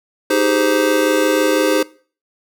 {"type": "chord", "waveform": "square", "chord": "Ab major seventh", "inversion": "second", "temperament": "just", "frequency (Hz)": [311.5, 389.3, 415.3, 519.1], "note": ["Eb4", "G4", "Ab4", "C5"], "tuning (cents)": [2, -12, 0, -14], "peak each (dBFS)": [-19, -21, -22, -18], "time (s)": [0.3, 1.83], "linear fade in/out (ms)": 5, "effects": ["noise-tail reverb RT60 0.4 s tail -20 dB re dry"]}